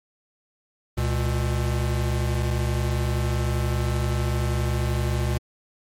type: tone pair together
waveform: square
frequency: 69.3 / 119.73 Hz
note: C#2 / A#2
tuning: 0 / +47 cents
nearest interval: major sixth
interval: 947 cents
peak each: -25 dBFS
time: 0.97-5.38 s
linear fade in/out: 10 ms
effects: MP3 64 kbps